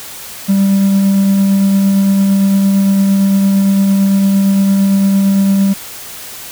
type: tone with tremolo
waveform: triangle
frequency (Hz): 196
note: G3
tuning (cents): 0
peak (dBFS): -4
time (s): 0.48-5.74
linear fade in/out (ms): 20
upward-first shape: triangle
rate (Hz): 8.8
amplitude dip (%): 25
effects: tanh soft clip ceiling 0 dBFS + white hiss -29 dBFS RMS until 6.51 s